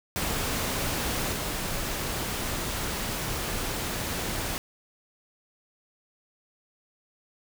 pink noise with level steps, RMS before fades -29 / -31 dBFS, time 0.16-4.58 s, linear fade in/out 0 ms, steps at 1.32 s, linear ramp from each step 10 ms, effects none

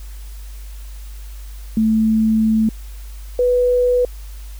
sine tone pair in turn, 220 / 493.9 Hz, A3 / B4, 0 / 0 cents, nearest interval octave + major second, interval 1400 cents, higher second, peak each -12 dBFS, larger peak neither, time 1.77-2.69 / 3.39-4.05 s, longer first, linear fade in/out 2 ms, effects added 50 Hz sine -30 dBFS peak until 4.59 s + white hiss -46 dBFS RMS until 4.59 s

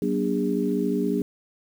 sine tone cluster, 188.5 / 239.3 / 293.8 / 407.8 Hz, F#3 / A#3 / D4 / G#4, +32 / +46 / +1 / -32 cents, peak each -27 dBFS, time 0.02-1.22 s, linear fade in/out 2 ms, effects 8-bit

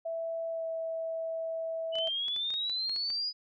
sine tone with pitch glide, 659.3 to 652.9 Hz, E5 to E5, 0 to -17 cents, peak -32 dBFS, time 0.05-2.09 s, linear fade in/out 10 ms, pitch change -17 cents, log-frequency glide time 0.5-0.65 s
sine exponential sweep, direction up, 2960 to 4978 Hz, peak -30 dBFS, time 1.92-3.33 s, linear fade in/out 50 ms
clicks, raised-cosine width 0.2 ms, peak -29 dBFS, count 11, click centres 1.955 / 1.986 / 2.074 / 2.283 / 2.363 / 2.504 / 2.54 / 2.697 / 2.895 / 2.962 / 3.103 s
effects none

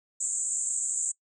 white band-pass noise, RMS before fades -30 dBFS, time 0.2-1.12 s, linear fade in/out 10 ms, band 7100 to 8100 Hz, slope 96 dB/octave, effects noise-tail reverb RT60 0.1 s tail -22 dB re dry

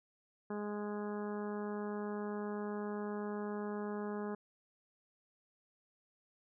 harmonic tone, 207.7 Hz, G#3, in tune, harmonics 1 / 2 / 3 / 4 / 5 / 6 / 7 / 8, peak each -40 / -41 / -50 / -49 / -51 / -53 / -56 / -56 dBFS, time 0.5-4.35 s, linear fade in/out 5 ms, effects none

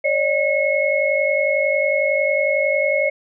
sine tone cluster, 554 / 605 / 2178 Hz, C#5 / D#5 / C#7, -1 / -49 / -31 cents, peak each -20 dBFS, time 0.04-3.1 s, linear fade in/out 10 ms, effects none

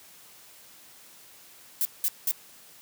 violet noise bursts, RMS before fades -25 dBFS, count 3, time 1.81-2.313 s, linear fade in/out 0 ms, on 41 ms, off 190 ms, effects white hiss -52 dBFS RMS until 2.81 s + high-pass 80 Hz 12 dB/octave

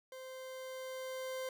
40% pulse tone with level ramp, 520 Hz, C5, 11 cents flat, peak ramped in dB -46 to -37 dBFS, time 0.12-1.49 s, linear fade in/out 2 ms, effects none

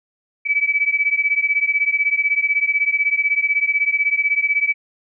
sine beating tone pair, 2288 / 2304 Hz, D7 / D7, -46 / -34 cents, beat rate 16 Hz, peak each -18 / -19 dBFS, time 0.45-4.74 s, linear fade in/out 20 ms, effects none

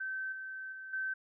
sine tone with level steps, 1543 Hz, G6, 28 cents flat, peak -35 / -40 / -43 / -33 dBFS, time 0-1.14 s, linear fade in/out 10 ms, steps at 0.32 / 0.72 / 0.93 s, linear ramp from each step 5 ms, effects none

